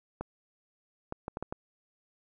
clicks, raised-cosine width 1 ms, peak -21 dBFS, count 6, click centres 0.21 / 1.124 / 1.281 / 1.371 / 1.426 / 1.525 s, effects none

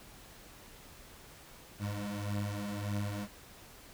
25% pulse beating tone pair, 101.3 / 103 Hz, G#2 / G#2, -43 / -14 cents, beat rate 1.7 Hz, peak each -35 / -33 dBFS, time 1.79-3.28 s, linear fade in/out 50 ms, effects pink hiss -54 dBFS RMS until 3.93 s

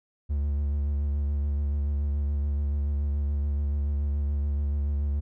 triangle tone with vibrato, 71.9 Hz, D2, 36 cents flat, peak -22 dBFS, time 0.29-5.21 s, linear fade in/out 20 ms, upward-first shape sine, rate 7 Hz, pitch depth 30 cents each way, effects none

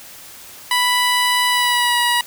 15% pulse tone with pitch glide, 987.8 to 963.6 Hz, B5 to B5, 0 to -43 cents, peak -8 dBFS, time 0.71-2.21 s, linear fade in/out 2 ms, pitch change -43 cents, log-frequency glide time 1.49-1.99 s, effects white hiss -39 dBFS RMS until 2.26 s

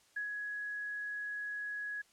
sine tone with ADSR envelope, 1674 Hz, G#6, 13 cents sharp, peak -34 dBFS, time 0.16-2.02 s, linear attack 8 ms, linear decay 110 ms, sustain -3 dB, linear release 10 ms, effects white hiss -67 dBFS RMS until 2.12 s + low-pass 9000 Hz 12 dB/octave

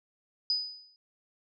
sine tone with exponential decay, 4980 Hz, D#8, 1 cent sharp, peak -23 dBFS, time 0.5-0.96 s, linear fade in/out 1 ms, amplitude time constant 100 ms, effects none

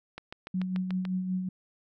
click train, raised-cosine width 0.3 ms, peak -23 dBFS, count 7, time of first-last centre 0.18-1.052 s, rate 6.88 Hz
sine tone with tremolo, 185 Hz, F#3, in tune, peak -26 dBFS, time 0.54-1.49 s, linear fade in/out 5 ms, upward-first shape sine, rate 5.3 Hz, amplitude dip 45%
effects none

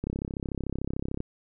click train, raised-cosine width 3 ms, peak -18 dBFS, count 40, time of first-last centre 0.04-1.204 s, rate 33.5 Hz, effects none

